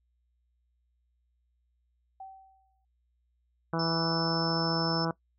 sine tone with exponential decay, 769 Hz, G5, 33 cents flat, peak -39 dBFS, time 2.2-2.85 s, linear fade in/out 5 ms, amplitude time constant 140 ms
harmonic tone, 164.81 Hz, E3, in tune, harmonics 1 / 2 / 3 / 4 / 5 / 6 / 7 / 8 / 9, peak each -31 / -34 / -36 / -37 / -38 / -39 / -39 / -40 / -41 dBFS, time 3.73-5.11 s, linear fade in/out 2 ms
sine tone, 5280 Hz, E8, 2 cents sharp, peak -32 dBFS, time 3.79-5.05 s, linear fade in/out 5 ms
effects noise-tail reverb RT60 0.1 s tail -20 dB re dry + added 60 Hz sine -70 dBFS peak until 5.38 s

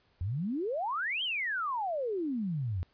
sine exponential two-way sweep, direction up then down, 82.41 to 3246 to 82.41 Hz, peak -30 dBFS, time 0.21-2.83 s, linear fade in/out 0 ms, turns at 1.23 s, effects pink hiss -69 dBFS RMS until 2.93 s + resampled to 11025 Hz

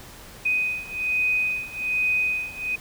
sine beating tone pair, 2500 / 2501.2 Hz, D#7 / D#7, +8 / +8 cents, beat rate 1.2 Hz, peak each -26 / -24 dBFS, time 0.45-2.76 s, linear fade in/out 10 ms, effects pink hiss -44 dBFS RMS until 2.8 s

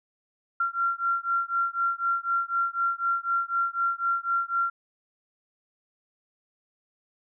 sine beating tone pair, 1372 / 1376 Hz, F6 / F6, -31 / -26 cents, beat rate 4 Hz, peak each -27 dBFS, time 0.6-4.7 s, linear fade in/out 5 ms, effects none

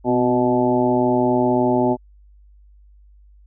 harmonic tone with a mistuned harmonic, 123.47 Hz, B2, in tune, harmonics 1 / 2 / 3 / 4 / 5 / 6 / 7, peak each -28 / -19 / -20 / -31 / -22 / -28 / -23 dBFS, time 0.04-1.97 s, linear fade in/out 50 ms, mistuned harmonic 2, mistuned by +36 cents, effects added 50 Hz sine -46 dBFS peak until 3.46 s

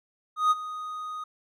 triangle tone with ADSR envelope, 1244.5 Hz, D#6, in tune, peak -15 dBFS, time 0.36-1.24 s, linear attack 150 ms, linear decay 29 ms, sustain -16 dB, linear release 6 ms, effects none

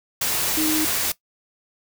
sine tone in noise, 311.1 Hz, D#4, in tune, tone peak -21 dBFS, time 0.57-0.85 s, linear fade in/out 5 ms, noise white, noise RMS -23 dBFS, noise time 0.21-1.12 s, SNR -1 dB, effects noise-tail reverb RT60 0.1 s tail -18 dB re dry

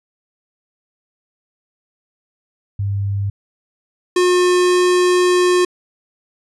sine / square tone pair in turn, 99.9 / 359.9 Hz, G2 / F#4, +33 / -48 cents, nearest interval octave + minor seventh, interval 2219 cents, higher second, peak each -17 / -12 dBFS, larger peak second, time 2.79-3.3 / 4.16-5.65 s, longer second, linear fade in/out 5 ms, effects resampled to 24000 Hz

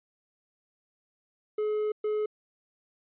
triangle tone bursts at uneven times, 425.1 Hz, G#4, 40 cents sharp, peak -24 dBFS, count 2, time 1.58-1.92 / 2.04-2.26 s, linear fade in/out 5 ms, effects resampled to 8000 Hz

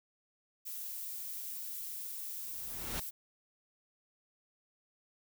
violet noise, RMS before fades -42 dBFS, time 0.65-3.11 s, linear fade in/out 20 ms
pink noise with exponential growth, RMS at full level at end -36 dBFS, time 2.35-3 s, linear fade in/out 5 ms, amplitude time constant 140 ms
effects none

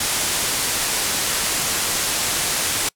white low-pass noise, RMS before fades -22 dBFS, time 0-2.89 s, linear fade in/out 5 ms, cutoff 11000 Hz, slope 24 dB/octave, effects noise-tail reverb RT60 0.1 s tail -26 dB re dry

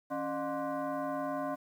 sine tone with frequency modulation, 164.81 Hz, E3, in tune, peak -32 dBFS, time 0.1-1.56 s, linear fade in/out 20 ms, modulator 441 Hz, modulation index 2.2, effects 10-bit

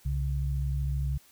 sine tone pair together, 65.2 / 138.25 Hz, C2 / C#3, -5 / -4 cents, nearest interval octave + minor second, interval 1301 cents, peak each -28 / -31 dBFS, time 0.05-1.18 s, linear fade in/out 10 ms, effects white hiss -59 dBFS RMS until 1.31 s

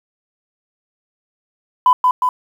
sine tone with echo, 1003 Hz, B5, 26 cents sharp, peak -6 dBFS, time 1.86-1.93 s, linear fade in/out 2 ms, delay 180 ms, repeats 2, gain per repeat -3 dB, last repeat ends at 2.29 s, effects tanh soft clip ceiling -3 dBFS + 7-bit

